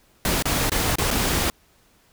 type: noise with dropouts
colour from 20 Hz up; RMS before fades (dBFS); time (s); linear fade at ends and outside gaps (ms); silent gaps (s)
pink; -22; 0.25-1.5; 1; 0.424-0.455 / 0.696-0.718 / 0.956-0.984 / 1.105-1.111
effects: pink hiss -59 dBFS RMS until 2.12 s